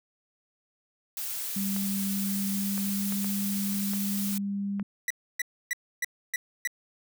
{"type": "noise", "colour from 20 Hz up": "blue", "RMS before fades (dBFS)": -34, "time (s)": [1.17, 4.38], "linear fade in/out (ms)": 2}
{"type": "tone with pitch glide", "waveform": "sine", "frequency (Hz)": [197.2, 199.84], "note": ["G3", "G3"], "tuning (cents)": [11, 34], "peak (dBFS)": -28, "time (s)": [1.56, 4.83], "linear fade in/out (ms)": 5, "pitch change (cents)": 23, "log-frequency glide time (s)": [2.15, 3.33]}
{"type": "clicks", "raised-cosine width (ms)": 0.5, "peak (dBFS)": -25, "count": 6, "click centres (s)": [1.764, 2.779, 3.124, 3.245, 3.935, 4.797]}
{"type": "tone bursts", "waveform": "45% pulse", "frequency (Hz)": 1954, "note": "B6", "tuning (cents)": -19, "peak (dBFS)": -26, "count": 6, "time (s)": [5.08, 6.674], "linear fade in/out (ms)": 2, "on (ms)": 24, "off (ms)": 290}
{"effects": []}